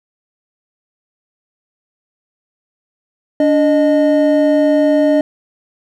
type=tone pair together; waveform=triangle; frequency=290 / 614.5 Hz; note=D4 / D#5; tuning=-22 / -22 cents; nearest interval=octave + minor second; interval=1300 cents; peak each=-10 dBFS; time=3.4-5.21 s; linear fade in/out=2 ms; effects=none